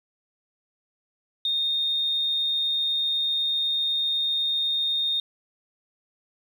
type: tone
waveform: sine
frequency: 3676 Hz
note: A#7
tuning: 25 cents flat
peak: -22 dBFS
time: 1.45-5.2 s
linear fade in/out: 2 ms
effects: 8-bit